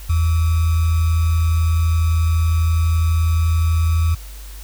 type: tone with sample-and-hold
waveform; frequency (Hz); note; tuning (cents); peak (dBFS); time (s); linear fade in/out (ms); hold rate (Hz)
sine; 81.9; E2; -11; -13; 0.09-4.15; 10; 1225
effects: added 50 Hz sine -32 dBFS peak until 4.63 s + white hiss -42 dBFS RMS until 4.63 s